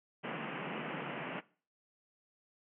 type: band-pass noise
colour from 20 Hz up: pink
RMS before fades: -41 dBFS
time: 0.23-1.41 s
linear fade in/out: 20 ms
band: 140 to 3000 Hz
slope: 96 dB/octave
effects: noise-tail reverb RT60 0.4 s tail -20 dB re dry